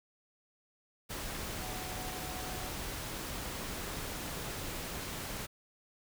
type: tone in noise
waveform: sine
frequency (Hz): 740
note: F#5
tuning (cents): 0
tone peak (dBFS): -46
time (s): 1.6-2.69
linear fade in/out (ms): 20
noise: pink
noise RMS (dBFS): -40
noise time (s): 1.09-5.47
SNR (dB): -9
effects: none